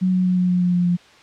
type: tone with pitch steps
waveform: sine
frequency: 185 / 183.62 / 182.24 / 180.88 / 179.53 / 178.18 / 176.85 / 175.53 Hz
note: F#3 / F#3 / F#3 / F#3 / F3 / F3 / F3 / F3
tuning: 0 / -13 / -26 / -39 / +48 / +35 / +22 / +9 cents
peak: -15 dBFS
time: 0.01-0.97 s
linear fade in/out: 20 ms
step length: 120 ms
effects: white hiss -48 dBFS RMS until 1.22 s + low-pass 4000 Hz 12 dB/octave